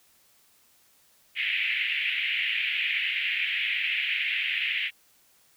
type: band-pass noise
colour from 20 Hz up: pink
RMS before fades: -28 dBFS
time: 1.35-4.91 s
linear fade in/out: 50 ms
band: 2000 to 3000 Hz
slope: 48 dB/octave
effects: white hiss -62 dBFS RMS until 5.56 s